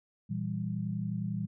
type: chord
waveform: sine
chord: E diminished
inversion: second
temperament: equal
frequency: 116.54 / 164.81 / 196 Hz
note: Bb2 / E3 / G3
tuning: 0 / 0 / 0 cents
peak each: -36 / -36 / -35 dBFS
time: 0.29-1.47 s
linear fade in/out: 20 ms
effects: none